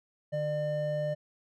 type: tone pair together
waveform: triangle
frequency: 150 / 600 Hz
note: D3 / D5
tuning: +37 / +37 cents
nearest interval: 2 octaves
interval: 2400 cents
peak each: -32 / -28 dBFS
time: 0.32-1.15 s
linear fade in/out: 20 ms
effects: none